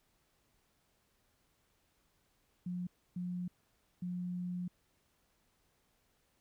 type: tone bursts at uneven times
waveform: sine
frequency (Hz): 178.6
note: F3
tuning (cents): +39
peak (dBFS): -36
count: 3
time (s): 2.66-2.87 / 3.16-3.48 / 4.02-4.68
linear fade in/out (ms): 5
effects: pink hiss -75 dBFS RMS until 6.4 s